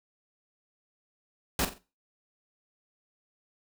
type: noise with echo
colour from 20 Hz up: pink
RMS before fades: -27 dBFS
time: 1.59-1.65 s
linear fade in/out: 2 ms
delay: 44 ms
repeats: 3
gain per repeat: -10 dB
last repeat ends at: 1.782 s
effects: noise-tail reverb RT60 0.3 s tail -17 dB re dry